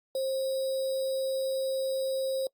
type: tone with sample-and-hold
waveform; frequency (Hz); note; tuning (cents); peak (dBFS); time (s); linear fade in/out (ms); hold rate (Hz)
sine; 531; C5; +25; -27; 0.15-2.47; 2; 4410
effects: noise-tail reverb RT60 0.1 s tail -24 dB re dry + Opus 48 kbps

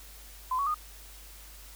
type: tone with pitch steps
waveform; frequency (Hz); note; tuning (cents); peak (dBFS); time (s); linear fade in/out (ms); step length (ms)
sine; 1021 / 1119.9 / 1228.3; C6 / C#6 / D#6; -43 / +17 / -23; -26; 0.51-0.744; 5; 78
effects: added 50 Hz sine -49 dBFS peak until 1.75 s + white hiss -51 dBFS RMS until 1.75 s

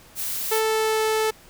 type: noise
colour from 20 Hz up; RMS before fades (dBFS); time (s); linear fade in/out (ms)
blue; -28; 0.15-0.62; 50
type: tone with pitch glide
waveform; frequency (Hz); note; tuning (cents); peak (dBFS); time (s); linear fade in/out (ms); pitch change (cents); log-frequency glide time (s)
sawtooth; 440 to 437.2; A4 to A4; 0 to -11; -16; 0.51-1.31; 10; -11; 0.61-1.03
effects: pink hiss -50 dBFS RMS until 1.49 s

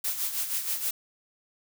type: noise with tremolo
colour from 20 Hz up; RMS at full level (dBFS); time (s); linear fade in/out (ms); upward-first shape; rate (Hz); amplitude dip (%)
blue; -28; 0.04-0.91; 5; sine; 6.3; 60
effects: none

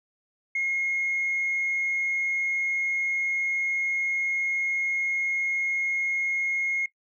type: tone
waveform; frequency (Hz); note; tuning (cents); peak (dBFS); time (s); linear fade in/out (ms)
sine; 2153; C7; +49; -23; 0.55-6.86; 5
effects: noise-tail reverb RT60 0.1 s tail -18 dB re dry + tanh soft clip ceiling -20 dBFS

